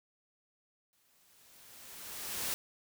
white noise with exponential growth, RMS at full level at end -34 dBFS, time 0.93-2.54 s, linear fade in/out 0 ms, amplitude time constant 350 ms, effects none

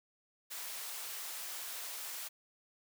white high-pass noise, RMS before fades -43 dBFS, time 0.5-2.29 s, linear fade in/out 20 ms, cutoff 600 Hz, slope 12 dB/octave, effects none

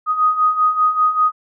sine beating tone pair, 1244.5 / 1249.6 Hz, D#6 / D#6, 0 / +7 cents, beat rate 5.1 Hz, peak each -19 / -14 dBFS, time 0.06-1.32 s, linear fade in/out 50 ms, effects none

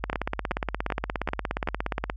two click trains, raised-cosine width 0.5 ms, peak -12 / -11 dBFS, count 5 / 36, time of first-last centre 0.13-1.674 / 0.04-2.099 s, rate 2.59 / 17 Hz, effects added 50 Hz sine -36 dBFS peak until 2.16 s

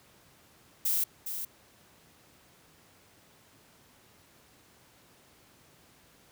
violet noise with echo, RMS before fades -28 dBFS, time 0.85-1.04 s, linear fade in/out 5 ms, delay 410 ms, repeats 1, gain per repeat -8 dB, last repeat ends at 1.45 s, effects pink hiss -60 dBFS RMS until 6.31 s + high-pass 80 Hz 12 dB/octave

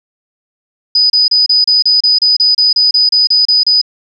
sine tone bursts, 4978 Hz, D#8, in tune, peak -6 dBFS, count 16, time 0.95-3.815 s, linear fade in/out 5 ms, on 150 ms, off 31 ms, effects none

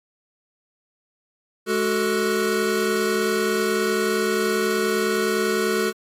square tone cluster, 212.6 / 374.1 / 444.2 / 1465 Hz, G#3 / F#4 / A4 / F#6, +41 / +19 / +16 / -18 cents, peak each -28 / -24 / -25 / -30 dBFS, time 1.66-5.93 s, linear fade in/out 50 ms, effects AAC 48 kbps

